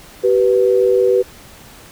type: tone pair together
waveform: sine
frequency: 384.3 / 490.8 Hz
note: G4 / B4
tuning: -34 / -11 cents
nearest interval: major third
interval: 423 cents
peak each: -13 dBFS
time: 0.23-1.23 s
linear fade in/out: 20 ms
effects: pink hiss -41 dBFS RMS until 1.91 s